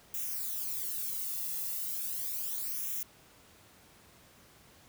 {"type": "noise with flanger", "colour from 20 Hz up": "violet", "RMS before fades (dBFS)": -36, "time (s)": [0.14, 3.03], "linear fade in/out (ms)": 2, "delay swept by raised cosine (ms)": [0.22, 1.32], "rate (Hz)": 0.36, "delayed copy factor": -0.8, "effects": ["pink hiss -59 dBFS RMS until 4.88 s", "high-pass 60 Hz 12 dB/octave"]}